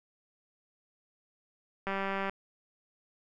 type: click train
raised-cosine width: 0.5 ms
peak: -19 dBFS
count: 84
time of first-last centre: 1.87-2.296 s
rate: 195 Hz
effects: none

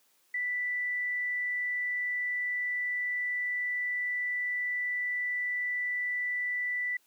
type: tone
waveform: sine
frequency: 1975.5 Hz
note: B6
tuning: in tune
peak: -29 dBFS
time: 0.34-6.97 s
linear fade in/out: 5 ms
effects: white hiss -68 dBFS RMS until 7.06 s + high-pass 200 Hz 12 dB/octave

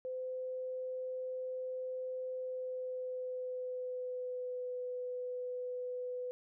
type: tone with pitch glide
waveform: sine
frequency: 512 to 498.6 Hz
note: C5 to B4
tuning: -38 to +16 cents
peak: -37 dBFS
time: 0.05-6.31 s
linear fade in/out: 0 ms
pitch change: -46 cents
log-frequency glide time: 2.32-4.81 s
effects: none

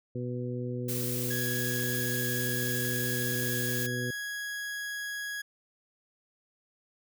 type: harmonic tone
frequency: 123.47 Hz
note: B2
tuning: in tune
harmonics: 1 / 2 / 3 / 4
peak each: -34 / -37 / -39 / -40 dBFS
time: 0.15-4.11 s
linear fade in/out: 5 ms
type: noise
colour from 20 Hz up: blue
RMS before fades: -35 dBFS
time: 0.88-3.87 s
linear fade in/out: 10 ms
type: tone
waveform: 40% pulse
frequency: 1662 Hz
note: G#6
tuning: 1 cent sharp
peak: -33 dBFS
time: 1.3-5.42 s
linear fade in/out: 10 ms
effects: none

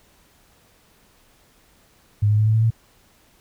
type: tone with pitch steps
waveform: sine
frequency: 103.83 / 105.64 / 107.49 / 109.37 / 111.28 / 113.23 Hz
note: G#2 / G#2 / A2 / A2 / A2 / A#2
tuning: 0 / +30 / -40 / -10 / +20 / -50 cents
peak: -14 dBFS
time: 2.22-2.706 s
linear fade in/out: 10 ms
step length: 81 ms
effects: pink hiss -57 dBFS RMS until 3.4 s

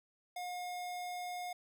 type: tone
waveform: square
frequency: 717 Hz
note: F5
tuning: 45 cents sharp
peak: -40 dBFS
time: 0.36-1.53 s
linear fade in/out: 5 ms
effects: none

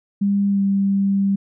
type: tone with pitch glide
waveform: sine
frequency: 200.2 to 197.1 Hz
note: G3 to G3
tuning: +37 to +10 cents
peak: -15 dBFS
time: 0.21-1.36 s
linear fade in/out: 10 ms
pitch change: -27 cents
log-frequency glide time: 0.49-0.61 s
effects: none

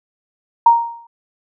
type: tone with exponential decay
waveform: sine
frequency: 933 Hz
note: A#5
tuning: 1 cent sharp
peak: -3 dBFS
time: 0.66-1.07 s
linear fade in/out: 5 ms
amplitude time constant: 87 ms
effects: none

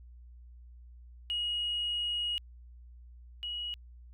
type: tone pair in turn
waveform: sine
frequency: 2890 / 2907 Hz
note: F#7 / F#7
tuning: -41 / -31 cents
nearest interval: unison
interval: 10 cents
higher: second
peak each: -29 / -34 dBFS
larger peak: first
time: 1.3-2.38 / 3.43-3.74 s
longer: first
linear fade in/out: 0 ms
effects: tanh soft clip ceiling -26 dBFS + added 60 Hz sine -49 dBFS peak until 4.13 s

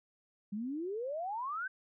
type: exponential sweep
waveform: sine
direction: up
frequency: 196 to 1587 Hz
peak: -35 dBFS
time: 0.52-1.68 s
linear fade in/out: 10 ms
effects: none

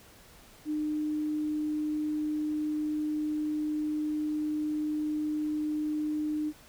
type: tone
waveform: sine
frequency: 303.5 Hz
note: D#4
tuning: 43 cents flat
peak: -28 dBFS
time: 0.65-6.53 s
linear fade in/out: 50 ms
effects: pink hiss -55 dBFS RMS until 6.68 s

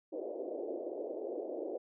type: band-pass noise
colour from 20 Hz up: pink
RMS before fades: -40 dBFS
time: 0.12-1.78 s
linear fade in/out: 10 ms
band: 320 to 630 Hz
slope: 48 dB/octave
effects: none

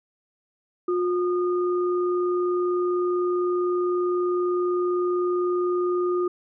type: tone pair together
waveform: sine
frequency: 357.6 / 1222.1 Hz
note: F4 / D#6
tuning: +41 / -31 cents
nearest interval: octave + major sixth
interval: 2128 cents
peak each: -21 / -31 dBFS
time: 0.88-6.28 s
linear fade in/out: 5 ms
effects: none

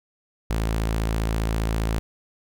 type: tone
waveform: sawtooth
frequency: 55 Hz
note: A1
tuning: in tune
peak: -18 dBFS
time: 0.5-1.99 s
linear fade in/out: 0 ms
effects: none

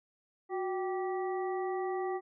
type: harmonic tone with a mistuned harmonic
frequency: 388.4 Hz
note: G4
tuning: 16 cents flat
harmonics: 1 / 2 / 3 / 5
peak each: -33 / -37 / -44 / -47 dBFS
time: 0.49-2.21 s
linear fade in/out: 50 ms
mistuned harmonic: 1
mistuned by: -94 cents
effects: none

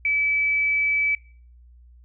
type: tone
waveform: sine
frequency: 2300 Hz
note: D7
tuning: 37 cents flat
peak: -19 dBFS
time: 0.05-1.15 s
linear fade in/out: 2 ms
effects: noise-tail reverb RT60 0.5 s tail -23 dB re dry + added 60 Hz sine -47 dBFS peak until 2.04 s

